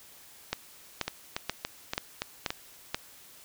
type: two click trains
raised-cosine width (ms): 0.2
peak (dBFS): -11 / -13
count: 6 / 6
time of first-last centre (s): 0.53-2.945 / 1.08-2.505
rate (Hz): 2.07 / 3.51
effects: white hiss -53 dBFS RMS until 3.44 s